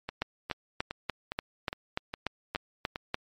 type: two click trains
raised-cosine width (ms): 0.3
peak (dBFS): -18 / -13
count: 8 / 11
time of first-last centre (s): 0.09-2.959 / 0.22-3.144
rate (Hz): 2.44 / 3.42
effects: MP3 64 kbps